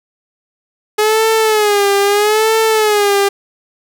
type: tone with vibrato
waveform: sawtooth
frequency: 421.4 Hz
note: G#4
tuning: 25 cents sharp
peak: -6 dBFS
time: 0.98-3.29 s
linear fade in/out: 10 ms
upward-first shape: sine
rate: 0.78 Hz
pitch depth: 94 cents each way
effects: 8-bit